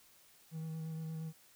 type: tone with vibrato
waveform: triangle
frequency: 160 Hz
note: D#3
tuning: 49 cents sharp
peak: -37 dBFS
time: 0.51-1.33 s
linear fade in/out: 50 ms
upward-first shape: square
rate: 8.6 Hz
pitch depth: 13 cents each way
effects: white hiss -64 dBFS RMS until 1.55 s